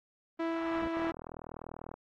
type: noise with exponential growth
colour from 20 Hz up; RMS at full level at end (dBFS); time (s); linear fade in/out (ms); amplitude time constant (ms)
pink; -40; 0.37-0.88; 5; 110
type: tone with tremolo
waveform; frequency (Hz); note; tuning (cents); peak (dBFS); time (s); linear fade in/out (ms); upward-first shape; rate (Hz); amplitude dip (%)
sawtooth; 330; E4; +2; -26; 0.39-1.12; 10; triangle; 3.4; 25
type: click train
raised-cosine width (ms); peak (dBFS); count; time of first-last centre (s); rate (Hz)
1; -27; 40; 0.97-1.94; 40.2
effects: low-pass 2000 Hz 12 dB/octave + AAC 32 kbps